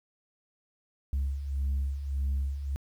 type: beating tone pair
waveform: sine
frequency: 67.4 / 69.1 Hz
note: C#2 / C#2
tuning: -48 / -5 cents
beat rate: 1.7 Hz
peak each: -33 / -27 dBFS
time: 1.13-2.76 s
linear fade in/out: 0 ms
effects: tanh soft clip ceiling -24 dBFS + 10-bit